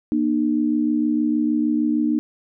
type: tone pair together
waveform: sine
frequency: 236.7 / 303.2 Hz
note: A#3 / D#4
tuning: +27 / -45 cents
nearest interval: major third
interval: 428 cents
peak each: -21 / -19 dBFS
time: 0.12-2.19 s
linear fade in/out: 0 ms
effects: none